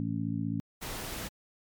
harmonic tone, 55.6 Hz, A1, 19 cents sharp, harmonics 2 / 3 / 4 / 5, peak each -35 / -35 / -35 / -35 dBFS, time 0-0.6 s, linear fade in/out 0 ms
pink noise, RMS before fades -38 dBFS, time 0.81-1.29 s, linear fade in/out 20 ms
effects MP3 96 kbps

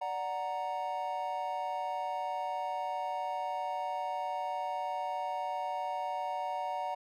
triangle chord, D augmented, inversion none, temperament equal, 587.3 / 740 / 932.3 Hz, D5 / F#5 / A#5, 0 / 0 / 0 cents, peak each -39 / -34 / -35 dBFS, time 0.01-6.95 s, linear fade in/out 10 ms, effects none

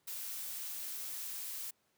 blue noise, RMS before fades -42 dBFS, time 0.07-1.71 s, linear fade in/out 10 ms, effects pink hiss -75 dBFS RMS until 1.97 s + high-pass 150 Hz 12 dB/octave

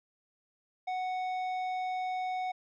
sine tone with tanh clipping, 740 Hz, F#5, in tune, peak -33 dBFS, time 0.87-2.52 s, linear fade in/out 10 ms, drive 10 dB, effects none

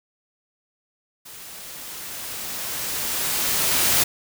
white noise with level ramp, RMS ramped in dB -41 to -18 dBFS, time 1.25-4.04 s, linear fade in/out 10 ms, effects none

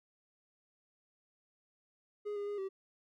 triangle tone with pitch steps, 415.3 / 407.2 / 410.9 / 385.6 Hz, G#4 / G#4 / G#4 / G4, 0 / -34 / -18 / -28 cents, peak -34 dBFS, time 2.25-2.69 s, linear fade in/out 20 ms, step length 110 ms, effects none

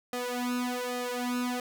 sawtooth tone with flanger, 246.9 Hz, B3, in tune, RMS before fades -32 dBFS, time 0.13-1.6 s, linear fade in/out 2 ms, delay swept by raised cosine 1.6 to 3.3 ms, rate 1.2 Hz, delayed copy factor +1, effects none

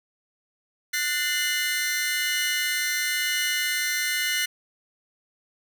sawtooth tone cluster, 1471 / 1790 / 2074 / 2941 Hz, F#6 / A6 / C7 / F#7, -11 / +29 / -16 / -11 cents, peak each -28 / -27 / -23 / -28 dBFS, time 0.93-4.46 s, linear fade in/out 10 ms, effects none

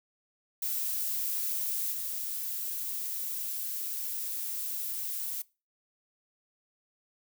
violet noise with level steps, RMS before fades -32 / -35 dBFS, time 0.62-5.42 s, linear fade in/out 5 ms, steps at 1.92 s, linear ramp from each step 5 ms, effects noise-tail reverb RT60 0.3 s tail -22 dB re dry

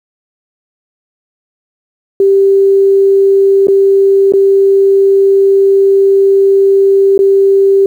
sine tone with dropouts, 392 Hz, G4, in tune, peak -4 dBFS, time 2.2-7.86 s, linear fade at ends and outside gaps 2 ms, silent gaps 3.671-3.683 / 4.323-4.336 / 7.178-7.19 s, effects 7-bit

